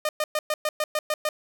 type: tone bursts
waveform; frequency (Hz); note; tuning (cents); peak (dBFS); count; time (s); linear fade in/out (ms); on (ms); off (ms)
sawtooth; 610; D#5; -34; -19; 9; 0.05-1.29; 2; 40; 110
effects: none